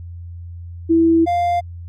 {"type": "tone pair in turn", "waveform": ["sine", "triangle"], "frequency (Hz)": [329.6, 698.4], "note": ["E4", "F5"], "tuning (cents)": [0, 0], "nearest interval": "octave + minor second", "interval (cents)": 1300, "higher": "second", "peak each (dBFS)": [-10, -13], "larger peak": "first", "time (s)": [[0.89, 1.26], [1.26, 1.61]], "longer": "first", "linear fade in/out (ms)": 20, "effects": ["added 86 Hz sine -30 dBFS peak until 1.88 s"]}